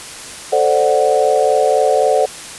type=chord; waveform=sine; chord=D dominant seventh; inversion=second; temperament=equal; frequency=440 / 523.3 / 587.3 / 740 Hz; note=A4 / C5 / D5 / F#5; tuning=0 / 0 / 0 / 0 cents; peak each=-16 dBFS; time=0.52-2.26 s; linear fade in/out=10 ms; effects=white hiss -31 dBFS RMS until 2.58 s + resampled to 24000 Hz